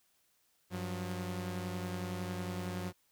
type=tone pair together; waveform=sawtooth; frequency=95.3 / 179.74 Hz; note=G2 / F#3; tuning=-48 / -50 cents; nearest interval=major seventh; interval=1098 cents; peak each=-36 / -35 dBFS; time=0.7-2.93 s; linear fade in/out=50 ms; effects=white hiss -73 dBFS RMS until 3.11 s